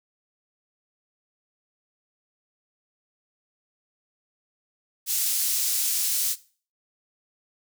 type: high-pass noise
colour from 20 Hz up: pink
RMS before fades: -25 dBFS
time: 5.06-6.36 s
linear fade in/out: 50 ms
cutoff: 6500 Hz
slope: 12 dB/octave
effects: noise-tail reverb RT60 0.4 s tail -18 dB re dry